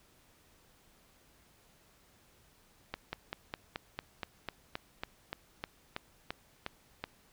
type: slowing click train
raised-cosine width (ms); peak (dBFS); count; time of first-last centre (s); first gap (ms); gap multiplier
0.3; -20; 16; 2.94-7.04; 190; 1.05
effects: pink hiss -65 dBFS RMS until 7.32 s